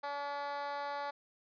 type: tone with high-pass filter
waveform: 10% pulse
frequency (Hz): 285.6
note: D4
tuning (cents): -48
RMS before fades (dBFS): -39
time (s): 0.03-1.11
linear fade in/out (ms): 10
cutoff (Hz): 710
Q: 4.5
effects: resampled to 11025 Hz